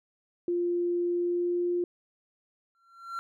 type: tone with pitch glide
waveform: sine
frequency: 349.2 to 351.6 Hz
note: F4 to F4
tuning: 0 to +12 cents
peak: -25 dBFS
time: 0.48-1.84 s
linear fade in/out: 2 ms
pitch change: +12 cents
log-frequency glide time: 1.05-1.73 s
type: tone with exponential growth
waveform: triangle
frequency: 1365 Hz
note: F6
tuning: 40 cents flat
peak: -28 dBFS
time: 2.75-3.19 s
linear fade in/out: 0 ms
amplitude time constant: 94 ms
effects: none